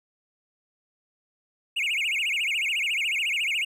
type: tone with vibrato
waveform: triangle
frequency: 2489 Hz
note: D#7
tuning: in tune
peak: -22 dBFS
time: 1.76-3.65 s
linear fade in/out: 10 ms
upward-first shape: sine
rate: 14 Hz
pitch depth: 270 cents each way
effects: none